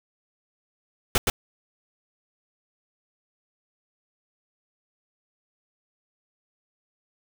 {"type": "noise with echo", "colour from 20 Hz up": "pink", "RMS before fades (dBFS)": -20, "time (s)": [1.15, 1.18], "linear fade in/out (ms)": 2, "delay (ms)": 120, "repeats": 1, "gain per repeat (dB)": -2, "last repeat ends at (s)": 1.3, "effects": []}